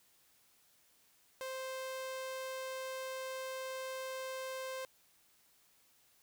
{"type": "tone", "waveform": "sawtooth", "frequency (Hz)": 523.3, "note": "C5", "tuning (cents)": 0, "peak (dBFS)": -36, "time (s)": [1.41, 4.85], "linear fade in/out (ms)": 0, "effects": ["white hiss -69 dBFS RMS until 6.22 s"]}